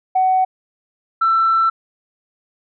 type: tone pair in turn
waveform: sine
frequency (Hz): 750 / 1336.3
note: F#5 / E6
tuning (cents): +23 / +23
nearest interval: minor seventh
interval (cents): 1000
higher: second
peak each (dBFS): -11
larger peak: neither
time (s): 0.15-0.45 / 1.21-1.7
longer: second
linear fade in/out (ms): 10
effects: tanh soft clip ceiling -8 dBFS